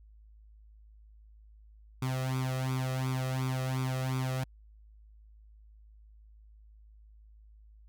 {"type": "tone with flanger", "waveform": "sawtooth", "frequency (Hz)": 130, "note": "C3", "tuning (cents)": -11, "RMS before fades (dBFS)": -32, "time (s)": [2.02, 4.44], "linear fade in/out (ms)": 5, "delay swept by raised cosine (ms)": [0.84, 1.6], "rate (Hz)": 2.8, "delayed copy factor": 0.8, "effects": ["added 53 Hz sine -53 dBFS peak until 7.88 s"]}